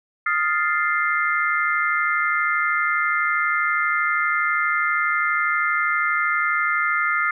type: chord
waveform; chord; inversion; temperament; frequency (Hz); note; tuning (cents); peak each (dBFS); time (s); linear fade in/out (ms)
sine; F dominant seventh; third; equal; 1244.5 / 1396.9 / 1760 / 2093; Eb6 / F6 / A6 / C7; 0 / 0 / 0 / 0; -24 / -23 / -27 / -23; 0.26-7.31; 5
effects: none